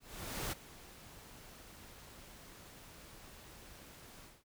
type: noise with ADSR envelope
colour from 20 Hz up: pink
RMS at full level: -38 dBFS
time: 0-4.44 s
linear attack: 520 ms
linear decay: 18 ms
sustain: -17 dB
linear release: 200 ms
effects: none